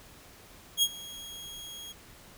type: tone with ADSR envelope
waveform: sawtooth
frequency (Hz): 3283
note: G#7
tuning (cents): -21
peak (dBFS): -17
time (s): 0.77-1.93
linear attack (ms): 55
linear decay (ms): 53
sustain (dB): -21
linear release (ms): 17
effects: pink hiss -53 dBFS RMS until 2.37 s